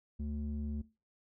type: tone with low-pass filter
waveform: square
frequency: 73.42 Hz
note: D2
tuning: in tune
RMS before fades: -38 dBFS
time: 0.19-0.82 s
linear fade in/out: 10 ms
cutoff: 220 Hz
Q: 2.2
effects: noise-tail reverb RT60 0.3 s tail -19 dB re dry